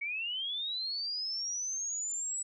sine linear sweep, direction up, 2217 to 7900 Hz, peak -33 dBFS, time 0.01-2.43 s, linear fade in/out 10 ms, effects none

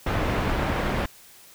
pink low-pass noise, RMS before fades -25 dBFS, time 0.06-1.06 s, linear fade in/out 5 ms, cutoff 2100 Hz, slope 12 dB/octave, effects white hiss -50 dBFS RMS until 1.54 s

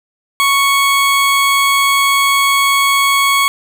20% pulse tone, 1108.7 Hz, C#6, in tune, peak -5 dBFS, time 0.4-3.48 s, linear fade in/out 0 ms, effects none

